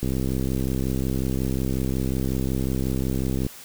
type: click train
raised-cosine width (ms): 3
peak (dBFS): -13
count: 226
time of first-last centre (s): 0.03-3.465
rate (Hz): 65.5
effects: white hiss -43 dBFS RMS until 3.64 s